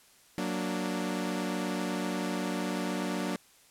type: chord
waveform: sawtooth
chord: Gb augmented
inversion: none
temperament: equal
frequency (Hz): 185 / 233.1 / 293.7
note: Gb3 / Bb3 / D4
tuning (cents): 0 / 0 / 0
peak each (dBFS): -30 / -32 / -31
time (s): 0.38-3.36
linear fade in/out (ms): 0
effects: white hiss -60 dBFS RMS until 3.7 s + low-pass 12000 Hz 12 dB/octave